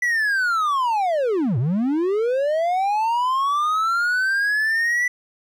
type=linear two-way sweep; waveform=triangle; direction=down then up; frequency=1982 to 108.4 to 1982 Hz; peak=-16 dBFS; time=0.02-5.08 s; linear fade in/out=5 ms; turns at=1.58 s; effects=none